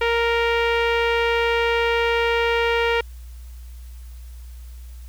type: tone with low-pass filter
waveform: sawtooth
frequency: 466.2 Hz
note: A#4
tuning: in tune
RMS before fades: -20 dBFS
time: 0.01-3.01 s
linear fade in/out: 5 ms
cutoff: 2600 Hz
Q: 2.2
effects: added 60 Hz sine -35 dBFS peak until 5.08 s + white hiss -54 dBFS RMS until 5.08 s